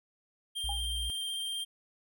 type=tone with vibrato; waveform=square; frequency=3175 Hz; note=G7; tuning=21 cents sharp; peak=-34 dBFS; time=0.55-1.65 s; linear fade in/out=20 ms; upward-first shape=sine; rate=16 Hz; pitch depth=13 cents each way
type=tone; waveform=sine; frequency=60.2 Hz; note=B1; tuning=44 cents flat; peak=-35 dBFS; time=0.64-1.1 s; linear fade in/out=0 ms
type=tone with exponential decay; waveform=sine; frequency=809 Hz; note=G#5; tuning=46 cents flat; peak=-33 dBFS; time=0.69-0.83 s; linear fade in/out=2 ms; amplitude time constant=29 ms
effects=none